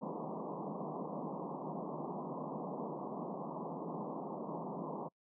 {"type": "band-pass noise", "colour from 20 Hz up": "pink", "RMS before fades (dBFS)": -42, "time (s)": [0.01, 5.09], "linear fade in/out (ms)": 20, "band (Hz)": [150, 1100], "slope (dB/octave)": 96, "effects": ["noise-tail reverb RT60 0.1 s tail -26 dB re dry"]}